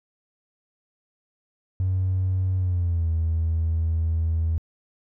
triangle tone with pitch glide, 93.4 to 81.31 Hz, F#2 to E2, +17 to -23 cents, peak -17 dBFS, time 1.8-4.58 s, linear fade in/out 0 ms, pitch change -240 cents, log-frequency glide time 2.57-3.1 s, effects tanh soft clip ceiling -17 dBFS

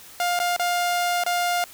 sawtooth tone with dropouts, 705 Hz, F5, 16 cents sharp, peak -17 dBFS, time 0.2-1.64 s, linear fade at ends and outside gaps 1 ms, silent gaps 0.391-0.4 / 0.564-0.596 / 1.237-1.263 s, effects white hiss -45 dBFS RMS until 1.73 s

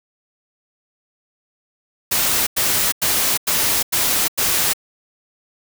white noise bursts, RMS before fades -18 dBFS, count 6, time 2.11-4.735 s, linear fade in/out 10 ms, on 360 ms, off 93 ms, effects none

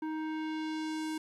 square tone with low-pass filter sweep, 313.2 Hz, D#4, 11 cents sharp, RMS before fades -36 dBFS, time 0.02-1.18 s, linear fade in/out 5 ms, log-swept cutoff 1300 to 11000 Hz, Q 0.95, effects 12-bit

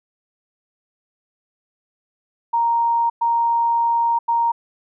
sine tone bursts at uneven times, 932.3 Hz, A#5, in tune, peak -15 dBFS, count 3, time 2.53-3.1 / 3.21-4.19 / 4.28-4.52 s, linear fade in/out 10 ms, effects none

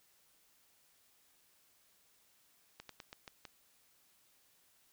slowing click train, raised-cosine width 0.2 ms, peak -30 dBFS, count 6, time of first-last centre 2.8-3.452 s, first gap 93 ms, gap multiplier 1.17, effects white hiss -70 dBFS RMS until 4.92 s

